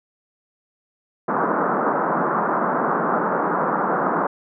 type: band-pass noise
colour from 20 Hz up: white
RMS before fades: -21 dBFS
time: 1.28-4.27 s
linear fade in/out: 5 ms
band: 160 to 1400 Hz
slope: 48 dB/octave
effects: none